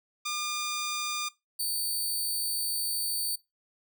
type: tone pair in turn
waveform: 10% pulse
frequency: 1206 / 4553 Hz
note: D6 / C#8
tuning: +46 / +45 cents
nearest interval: octave + major seventh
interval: 2299 cents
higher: second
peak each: -22 dBFS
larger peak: neither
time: 0.25-1.29 / 1.59-3.36 s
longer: second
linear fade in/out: 10 ms
effects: noise-tail reverb RT60 0.2 s tail -20 dB re dry